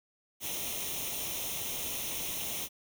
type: noise with comb filter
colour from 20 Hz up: white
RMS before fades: -36 dBFS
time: 0.4-2.69 s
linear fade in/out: 50 ms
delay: 0.32 ms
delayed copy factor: +0.7
effects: none